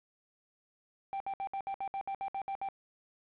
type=tone bursts; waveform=triangle; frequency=784 Hz; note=G5; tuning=in tune; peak=-32 dBFS; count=12; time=1.13-2.687 s; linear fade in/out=0 ms; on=72 ms; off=63 ms; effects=resampled to 8000 Hz + 10-bit